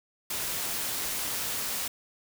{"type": "noise", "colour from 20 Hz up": "white", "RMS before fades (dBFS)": -32, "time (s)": [0.3, 1.88], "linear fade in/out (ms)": 5, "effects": []}